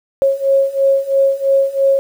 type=beating tone pair; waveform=sine; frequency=544 / 547 Hz; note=C#5 / C#5; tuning=-33 / -23 cents; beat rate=3 Hz; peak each=-15 / -13 dBFS; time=0.22-1.99 s; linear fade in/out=0 ms; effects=7-bit